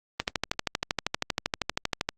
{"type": "click train", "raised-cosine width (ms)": 0.2, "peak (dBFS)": -8, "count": 25, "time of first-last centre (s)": [0.2, 2.09], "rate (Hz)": 12.7, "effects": ["Opus 32 kbps"]}